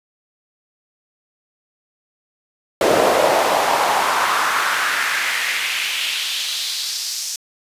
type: noise with high-pass filter sweep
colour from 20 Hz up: brown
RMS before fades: -19 dBFS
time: 2.81-7.36 s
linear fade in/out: 2 ms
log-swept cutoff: 480 to 5800 Hz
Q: 2.4
effects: resampled to 32000 Hz